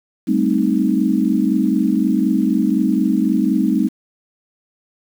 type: chord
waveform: sine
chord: A half-diminished seventh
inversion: third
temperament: equal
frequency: 196 / 220 / 261.6 / 311.1 Hz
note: G3 / A3 / C4 / Eb4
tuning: 0 / 0 / 0 / 0 cents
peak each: -19 dBFS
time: 0.27-3.89 s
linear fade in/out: 20 ms
effects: 7-bit